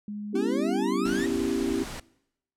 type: tone with pitch glide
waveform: sine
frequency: 207.7 to 193.79 Hz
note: G#3 to G3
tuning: 0 to -20 cents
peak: -32 dBFS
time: 0.08-1.21 s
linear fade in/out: 2 ms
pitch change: -120 cents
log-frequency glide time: 0.46-1 s
type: chord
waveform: sine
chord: C# half-diminished seventh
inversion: third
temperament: equal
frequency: 246.9 / 277.2 / 329.6 / 392 Hz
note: B3 / C#4 / E4 / G4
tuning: 0 / 0 / 0 / 0 cents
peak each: -30 dBFS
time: 0.33-1.84 s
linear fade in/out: 10 ms
type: exponential sweep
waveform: 40% pulse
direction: up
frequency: 370.9 to 1907 Hz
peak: -32 dBFS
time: 0.35-1.26 s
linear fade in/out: 5 ms
type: noise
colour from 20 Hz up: pink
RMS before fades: -38 dBFS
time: 1.05-2 s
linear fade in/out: 5 ms
effects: noise-tail reverb RT60 0.8 s tail -22 dB re dry + low-pass 10000 Hz 12 dB/octave